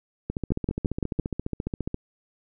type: two click trains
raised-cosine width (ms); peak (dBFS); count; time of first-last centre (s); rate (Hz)
3; -15 / -11; 25 / 5; 0.3-1.944 / 0.52-1.197; 14.6 / 5.91
effects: none